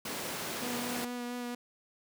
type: high-pass noise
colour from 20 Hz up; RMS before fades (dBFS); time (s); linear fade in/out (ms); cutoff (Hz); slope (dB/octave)
pink; -38; 0.05-1.05; 5; 200; 12
type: tone with vibrato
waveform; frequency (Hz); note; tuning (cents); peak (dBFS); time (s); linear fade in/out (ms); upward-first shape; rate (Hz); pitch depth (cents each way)
sawtooth; 243.6; B3; -24; -32; 0.62-1.55; 5; sine; 4.4; 14
effects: none